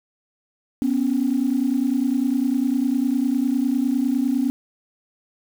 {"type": "tone pair together", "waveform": "sine", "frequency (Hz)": [247.3, 277.2], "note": ["B3", "C#4"], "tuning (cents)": [3, 0], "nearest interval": "major second", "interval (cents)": 197, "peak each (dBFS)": -20, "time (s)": [0.82, 4.5], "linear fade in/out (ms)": 0, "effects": ["tanh soft clip ceiling -11 dBFS", "7-bit"]}